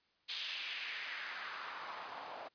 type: noise with band-pass filter sweep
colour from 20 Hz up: white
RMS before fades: -44 dBFS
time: 0.28-2.49 s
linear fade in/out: 20 ms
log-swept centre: 3500 to 680 Hz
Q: 2.2
effects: white hiss -75 dBFS RMS until 2.54 s + resampled to 11025 Hz